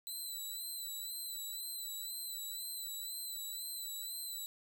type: tone with vibrato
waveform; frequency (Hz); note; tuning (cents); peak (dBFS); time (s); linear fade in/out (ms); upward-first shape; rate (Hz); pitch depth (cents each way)
10% pulse; 3998; B7; +20; -34; 0.07-4.46; 0; sine; 2; 41
effects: none